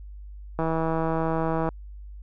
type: click train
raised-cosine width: 1 ms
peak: -13 dBFS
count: 179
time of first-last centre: 0.59-1.689 s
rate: 162 Hz
effects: added 50 Hz sine -38 dBFS peak until 2.22 s